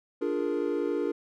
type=chord; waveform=triangle; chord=Bb dominant seventh; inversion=first; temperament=equal; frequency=293.7 / 349.2 / 415.3 / 466.2 Hz; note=D4 / F4 / Ab4 / Bb4; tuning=0 / 0 / 0 / 0 cents; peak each=-30 dBFS; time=0.21-1.12 s; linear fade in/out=10 ms; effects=none